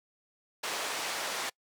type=band-pass noise; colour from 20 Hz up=pink; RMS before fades=-35 dBFS; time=0.63-1.5 s; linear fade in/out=10 ms; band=580 to 8700 Hz; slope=12 dB/octave; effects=noise-tail reverb RT60 0.1 s tail -26 dB re dry